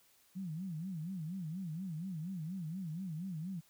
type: tone with vibrato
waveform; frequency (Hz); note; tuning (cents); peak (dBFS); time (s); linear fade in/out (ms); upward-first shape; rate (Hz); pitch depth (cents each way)
sine; 172.5; F3; -21; -38; 0.35-3.61; 20; sine; 4.2; 210
effects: white hiss -68 dBFS RMS until 3.69 s